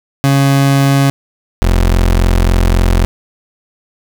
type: tone pair in turn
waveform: 30% pulse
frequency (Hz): 138.2 / 43.65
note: C#3 / F1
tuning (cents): -5 / 0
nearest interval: octave + minor sixth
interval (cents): 1995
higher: first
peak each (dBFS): -5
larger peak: neither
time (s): 0.24-1.1 / 1.62-3.05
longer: second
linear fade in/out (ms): 0
effects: none